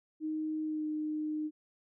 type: tone with pitch glide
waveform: sine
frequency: 311.1 to 306.3 Hz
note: D#4 to D#4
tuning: 0 to -27 cents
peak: -32 dBFS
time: 0.2-1.51 s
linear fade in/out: 50 ms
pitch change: -27 cents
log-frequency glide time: 0.63-0.86 s
effects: none